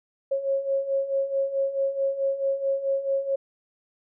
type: beating tone pair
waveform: sine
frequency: 543 / 547.6 Hz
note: C#5 / C#5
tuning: -36 / -21 cents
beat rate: 4.6 Hz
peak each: -29 / -24 dBFS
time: 0.31-3.36 s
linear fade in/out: 10 ms
effects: none